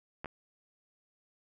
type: clicks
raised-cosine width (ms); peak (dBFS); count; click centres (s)
0.5; -24; 2; 0.245 / 0.258
effects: none